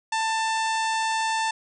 harmonic tone, 889 Hz, A5, 18 cents sharp, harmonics 1 / 2 / 3 / 4 / 5 / 6 / 7 / 8 / 9 / 10, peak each -24 / -30 / -34 / -36 / -38 / -40 / -41 / -42 / -43 / -44 dBFS, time 0.12-1.51 s, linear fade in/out 5 ms, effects none

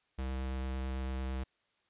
square tone with vibrato, 65.41 Hz, C2, in tune, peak -35 dBFS, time 0.18-1.44 s, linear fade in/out 10 ms, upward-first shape square, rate 9 Hz, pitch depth 8 cents each way, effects white hiss -75 dBFS RMS until 1.89 s + resampled to 8000 Hz

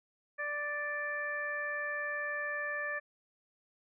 harmonic tone, 587.3 Hz, D5, in tune, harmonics 1 / 2 / 3 / 4, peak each -41 / -43 / -35 / -47 dBFS, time 0.38-3 s, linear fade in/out 20 ms, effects none

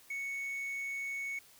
triangle tone, 2217 Hz, C#7, in tune, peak -34 dBFS, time 0.1-1.39 s, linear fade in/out 5 ms, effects white hiss -60 dBFS RMS until 1.59 s

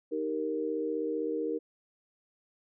sine chord, Eb major, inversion none, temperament equal with one note detuned, 311.1 / 390.4 / 466.2 Hz, Eb4 / G4 / Bb4, 0 / -7 / 0 cents, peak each -34 / -37 / -32 dBFS, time 0.11-1.59 s, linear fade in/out 20 ms, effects none

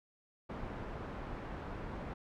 pink low-pass noise, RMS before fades -43 dBFS, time 0.49-2.14 s, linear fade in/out 10 ms, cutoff 1400 Hz, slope 12 dB/octave, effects none

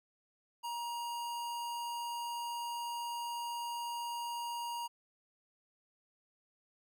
square tone, 946 Hz, A#5, 25 cents sharp, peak -38 dBFS, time 0.63-4.88 s, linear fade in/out 20 ms, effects none

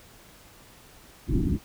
pink low-pass noise, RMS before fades -24 dBFS, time 1.27-1.59 s, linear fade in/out 50 ms, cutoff 370 Hz, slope 96 dB/octave, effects pink hiss -52 dBFS RMS until 1.64 s

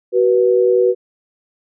sine tone pair together, 376.3 / 486.8 Hz, F#4 / B4, +29 / -25 cents, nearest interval major third, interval 446 cents, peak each -13 dBFS, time 0.12-0.95 s, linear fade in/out 50 ms, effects none

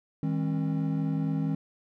triangle tone cluster, 158.8 / 203.1 / 269.2 Hz, D#3 / G#3 / C4, +36 / -38 / +49 cents, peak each -26 / -32 / -29 dBFS, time 0.23-1.55 s, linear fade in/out 2 ms, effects none

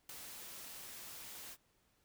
white noise with ADSR envelope, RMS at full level -45 dBFS, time 0.09-1.57 s, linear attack 4 ms, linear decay 8 ms, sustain -5 dB, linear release 49 ms, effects pink hiss -75 dBFS RMS until 2.04 s

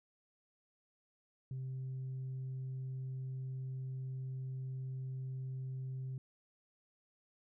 sine tone, 130.81 Hz, C3, in tune, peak -37 dBFS, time 1.51-6.18 s, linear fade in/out 2 ms, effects tanh soft clip ceiling -37 dBFS

